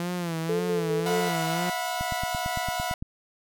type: tone with vibrato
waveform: sawtooth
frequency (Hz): 170.3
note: F3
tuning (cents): -43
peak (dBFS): -24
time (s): 0-1.7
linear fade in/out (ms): 2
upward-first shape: sine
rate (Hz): 1.9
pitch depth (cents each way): 87
type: tone with tremolo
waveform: sine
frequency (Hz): 440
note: A4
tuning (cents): 0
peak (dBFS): -24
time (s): 0.49-1.29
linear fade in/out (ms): 5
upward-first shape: square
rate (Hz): 4.9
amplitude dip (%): 40
type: chord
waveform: sawtooth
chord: E suspended second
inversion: none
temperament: equal with one note detuned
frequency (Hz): 659.3 / 724.8 / 987.8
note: E5 / F#5 / B5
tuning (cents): 0 / -36 / 0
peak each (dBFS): -31 / -26 / -30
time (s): 1.06-2.94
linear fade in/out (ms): 2
type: click train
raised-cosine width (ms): 5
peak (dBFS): -21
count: 10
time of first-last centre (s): 2.01-3.025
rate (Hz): 8.87
effects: none